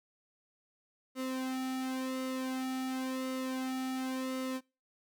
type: tone with flanger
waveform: sawtooth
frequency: 260 Hz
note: C4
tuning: 11 cents flat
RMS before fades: -36 dBFS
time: 1.15-4.61 s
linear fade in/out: 50 ms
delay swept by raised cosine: 1.2 to 1.98 ms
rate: 0.93 Hz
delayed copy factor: -0.8
effects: noise-tail reverb RT60 0.3 s tail -24 dB re dry